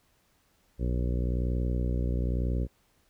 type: harmonic tone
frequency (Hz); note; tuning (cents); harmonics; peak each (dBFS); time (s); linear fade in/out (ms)
61; B1; -21; 1 / 2 / 3 / 4 / 5 / 6 / 7 / 8 / 9; -27 / -33 / -37 / -39 / -41 / -43 / -44 / -45 / -46; 0.78-2.68; 50
effects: pink hiss -68 dBFS RMS until 3.09 s